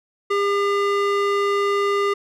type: tone with band-pass filter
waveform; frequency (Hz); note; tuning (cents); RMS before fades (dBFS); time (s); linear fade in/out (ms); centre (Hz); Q
square; 402.9; G4; +48; -20; 0.3-2.14; 10; 1100; 0.75
effects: none